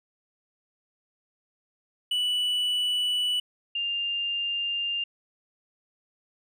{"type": "tone pair in turn", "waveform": ["triangle", "sine"], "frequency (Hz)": [2960, 2800], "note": ["F#7", "F7"], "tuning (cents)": [0, 4], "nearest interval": "minor second", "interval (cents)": 96, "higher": "first", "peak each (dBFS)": [-22, -26], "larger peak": "first", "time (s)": [[2.11, 3.4], [3.75, 5.04]], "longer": "neither", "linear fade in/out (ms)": 5, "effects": []}